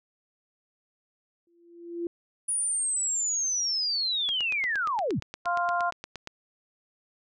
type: tone with exponential growth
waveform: sine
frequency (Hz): 342.2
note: F4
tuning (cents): -35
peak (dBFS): -26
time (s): 1.47-2.07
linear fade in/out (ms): 2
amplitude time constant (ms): 130
type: linear sweep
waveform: sine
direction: down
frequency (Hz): 9790 to 69.3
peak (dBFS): -25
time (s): 2.48-5.2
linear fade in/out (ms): 10
type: click train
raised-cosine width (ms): 0.2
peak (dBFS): -20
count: 18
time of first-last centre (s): 4.29-6.274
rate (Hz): 8.57
type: harmonic tone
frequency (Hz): 349.2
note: F4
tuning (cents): 0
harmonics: 2 / 3 / 4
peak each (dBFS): -27 / -29 / -30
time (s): 5.45-5.91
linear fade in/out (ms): 20
effects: none